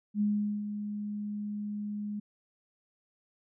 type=tone with ADSR envelope; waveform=sine; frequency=207.7 Hz; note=G#3; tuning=in tune; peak=-24 dBFS; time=0.14-2.2 s; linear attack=68 ms; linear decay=420 ms; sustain=-9 dB; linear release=9 ms; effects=none